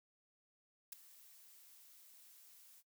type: noise with ADSR envelope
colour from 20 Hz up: blue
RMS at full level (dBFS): -43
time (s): 0.92-2.83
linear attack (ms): 6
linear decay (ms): 10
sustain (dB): -19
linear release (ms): 47
effects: noise-tail reverb RT60 0.1 s tail -19 dB re dry